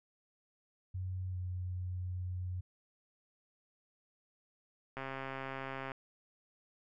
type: tone with pitch glide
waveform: sine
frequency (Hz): 92.5 to 90.81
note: F#2 to F#2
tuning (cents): 0 to -32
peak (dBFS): -36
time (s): 0.94-2.61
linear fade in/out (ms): 10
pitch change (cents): -32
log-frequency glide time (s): 1.3-1.36
type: click train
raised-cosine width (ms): 0.5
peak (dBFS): -26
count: 128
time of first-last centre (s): 4.97-5.918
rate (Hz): 134
effects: none